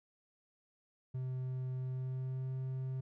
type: tone with pitch glide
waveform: triangle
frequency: 128.8 to 130.82 Hz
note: C3 to C3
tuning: -27 to 0 cents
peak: -34 dBFS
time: 1.14-3.01 s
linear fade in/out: 10 ms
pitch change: +27 cents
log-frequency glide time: 1.82-2.52 s
effects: none